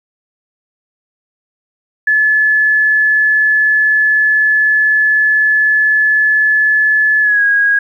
sine tone with pitch glide, 1722 to 1644.2 Hz, A6 to G#6, -38 to -18 cents, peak -8 dBFS, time 2.07-7.79 s, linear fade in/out 5 ms, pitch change -80 cents, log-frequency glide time 7.21-7.43 s, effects 8-bit

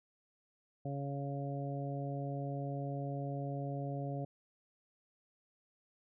harmonic tone, 140 Hz, C#3, 18 cents sharp, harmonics 1 / 2 / 3 / 4 / 5, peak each -38 / -44 / -48 / -45 / -46 dBFS, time 0.85-4.25 s, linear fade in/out 5 ms, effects none

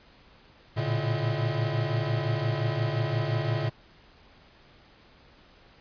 square tone cluster, 111.9 / 117.7 / 143 / 638 Hz, A2 / A#2 / D3 / D#5, +30 / +17 / -46 / +43 cents, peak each -31 / -31 / -31 / -37 dBFS, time 0.76-3.7 s, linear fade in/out 20 ms, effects pink hiss -56 dBFS RMS until 5.8 s + resampled to 11025 Hz

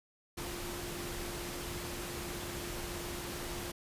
sine tone in noise, 349.9 Hz, F4, 3 cents sharp, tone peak -45 dBFS, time 0.37-3.72 s, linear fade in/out 10 ms, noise pink, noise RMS -41 dBFS, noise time 0.37-3.72 s, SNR -7 dB, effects resampled to 32000 Hz

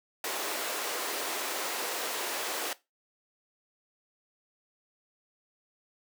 pink high-pass noise, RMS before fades -34 dBFS, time 0.24-2.73 s, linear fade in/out 2 ms, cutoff 370 Hz, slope 24 dB/octave, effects noise-tail reverb RT60 0.2 s tail -17 dB re dry

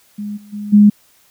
sine tone with level steps, 207.1 Hz, G#3, 5 cents flat, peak -22 / -38 / -23 / -4 dBFS, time 0.18-0.9 s, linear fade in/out 10 ms, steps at 0.36 / 0.52 / 0.72 s, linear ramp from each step 20 ms, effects white hiss -53 dBFS RMS until 1.3 s

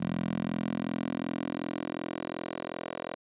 10% pulse tone with high-pass filter sweep, 42.7 Hz, F1, 38 cents flat, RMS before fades -34 dBFS, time 0-3.15 s, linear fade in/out 10 ms, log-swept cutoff 180 to 460 Hz, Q 2.5, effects resampled to 8000 Hz

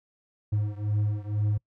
triangle beating tone pair, 103.83 / 105.93 Hz, G#2 / G#2, 0 / +35 cents, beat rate 2.1 Hz, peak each -25 / -27 dBFS, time 0.52-1.58 s, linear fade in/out 10 ms, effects noise-tail reverb RT60 0.1 s tail -26 dB re dry

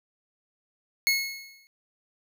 25% pulse tone with exponential decay, 2179 Hz, C#7, 30 cents flat, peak -15 dBFS, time 1.07-1.67 s, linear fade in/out 0 ms, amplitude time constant 130 ms, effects none

